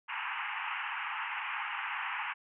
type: band-pass noise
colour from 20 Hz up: pink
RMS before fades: -37 dBFS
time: 0.08-2.34 s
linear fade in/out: 20 ms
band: 820 to 2900 Hz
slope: 96 dB/octave
effects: none